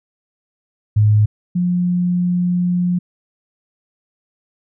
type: tone pair in turn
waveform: sine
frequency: 105.9 / 177.78 Hz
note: G#2 / F3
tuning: +34 / +31 cents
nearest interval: major sixth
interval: 897 cents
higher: second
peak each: -9 / -14 dBFS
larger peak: first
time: 0.96-1.26 / 1.55-2.99 s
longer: second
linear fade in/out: 10 ms
effects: none